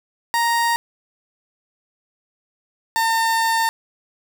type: tone pair in turn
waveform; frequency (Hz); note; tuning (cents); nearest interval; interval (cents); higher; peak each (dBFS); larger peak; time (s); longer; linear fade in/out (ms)
30% pulse; 934 / 906.4; A#5 / A#5; +3 / -49; minor second; 52; first; -14; neither; 0.34-0.76 / 2.96-3.69; second; 0
effects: none